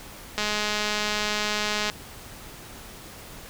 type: click train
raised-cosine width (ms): 0.2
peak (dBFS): -9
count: 320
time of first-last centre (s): 0.38-1.899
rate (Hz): 210
effects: pink hiss -43 dBFS RMS until 3.49 s